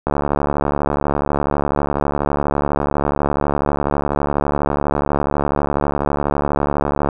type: click train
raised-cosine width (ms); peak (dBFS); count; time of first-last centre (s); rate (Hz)
1; -4; 507; 0.07-7.088; 72.1
effects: none